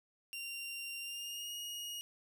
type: tone with pitch glide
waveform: sawtooth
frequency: 2772 to 2876 Hz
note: F7 to F#7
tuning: -14 to -50 cents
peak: -38 dBFS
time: 0.33-2.01 s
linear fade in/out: 0 ms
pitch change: +64 cents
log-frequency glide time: 1-1.53 s
effects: none